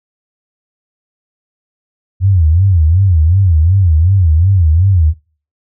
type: tone with vibrato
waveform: sine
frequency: 87.31 Hz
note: F2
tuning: in tune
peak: -6 dBFS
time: 2.2-5.14 s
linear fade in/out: 50 ms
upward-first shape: sine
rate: 2.7 Hz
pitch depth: 220 cents each way
effects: noise-tail reverb RT60 0.4 s tail -22 dB re dry